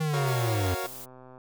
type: linear sweep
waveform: square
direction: down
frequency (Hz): 159.9 to 87.31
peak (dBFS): -26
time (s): 0-0.75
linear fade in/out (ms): 10
type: chord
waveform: 25% pulse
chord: Gb major seventh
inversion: none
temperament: equal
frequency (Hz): 370 / 466.2 / 554.4 / 698.5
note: Gb4 / Bb4 / Db5 / F5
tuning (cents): 0 / 0 / 0 / 0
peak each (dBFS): -31 / -34 / -32 / -33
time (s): 0.13-0.87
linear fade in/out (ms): 10
type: noise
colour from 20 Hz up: blue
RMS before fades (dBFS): -42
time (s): 0.26-1.06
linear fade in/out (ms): 20
type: click train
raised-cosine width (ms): 1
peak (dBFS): -35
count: 70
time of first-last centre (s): 0.84-1.379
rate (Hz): 128
effects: none